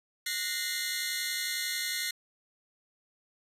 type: tone cluster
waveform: 20% pulse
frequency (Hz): 1463 / 1853 / 2075 / 3419 / 4221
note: F#6 / A#6 / C7 / G#7 / C8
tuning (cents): -20 / -11 / -15 / +50 / +14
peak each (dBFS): -37 / -32 / -30 / -34 / -31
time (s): 0.26-2.11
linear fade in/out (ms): 5
effects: resampled to 32000 Hz